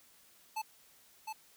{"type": "tone with echo", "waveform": "square", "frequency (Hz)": 873, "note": "A5", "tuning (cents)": -14, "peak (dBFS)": -35, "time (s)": [0.56, 0.62], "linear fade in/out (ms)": 10, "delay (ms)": 710, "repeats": 1, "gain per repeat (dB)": -4, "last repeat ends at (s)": 1.33, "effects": ["white hiss -63 dBFS RMS until 1.56 s"]}